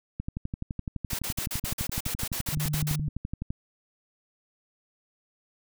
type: click train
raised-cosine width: 5 ms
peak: -19 dBFS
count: 40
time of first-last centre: 0.2-3.505 s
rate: 11.8 Hz
type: noise bursts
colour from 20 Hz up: white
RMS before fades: -33 dBFS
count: 14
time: 1.1-2.958 s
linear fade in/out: 5 ms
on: 90 ms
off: 46 ms
type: tone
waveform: sine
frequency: 150.7 Hz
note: D3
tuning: 45 cents sharp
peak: -27 dBFS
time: 2.52-3.09 s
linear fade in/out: 10 ms
effects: none